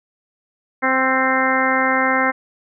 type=harmonic tone with a mistuned harmonic; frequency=261.6 Hz; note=C4; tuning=in tune; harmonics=1 / 2 / 3 / 4 / 5 / 6 / 7 / 8; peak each=-23 / -23 / -23 / -23 / -23 / -23 / -23 / -23 dBFS; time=0.82-2.32 s; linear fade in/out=20 ms; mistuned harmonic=5; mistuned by=+22 cents; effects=none